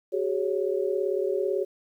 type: chord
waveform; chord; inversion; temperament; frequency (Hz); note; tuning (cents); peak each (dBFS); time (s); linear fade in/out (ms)
sine; F# suspended second; none; equal with one note detuned; 377.3 / 415.3 / 554.4; F#4 / G#4 / C#5; +34 / 0 / 0; -27 / -28 / -30; 0.12-1.65; 20
effects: 10-bit